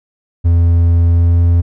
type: tone with pitch glide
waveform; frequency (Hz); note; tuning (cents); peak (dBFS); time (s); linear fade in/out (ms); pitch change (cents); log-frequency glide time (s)
triangle; 85 to 85.69; F2 to F2; -46 to -32; -5; 0.44-1.62; 20; +14; 1.07-1.4
effects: none